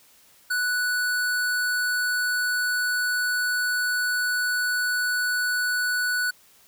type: tone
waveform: square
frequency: 1480 Hz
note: F#6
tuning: in tune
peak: -23 dBFS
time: 0.5-6.31 s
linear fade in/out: 10 ms
effects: white hiss -56 dBFS RMS until 6.67 s